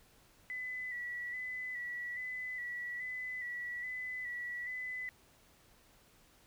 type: tone with vibrato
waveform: sine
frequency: 1975.5 Hz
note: B6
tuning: in tune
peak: -38 dBFS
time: 0.5-5.09 s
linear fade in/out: 0 ms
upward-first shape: square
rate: 1.2 Hz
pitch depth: 28 cents each way
effects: pink hiss -65 dBFS RMS until 6.46 s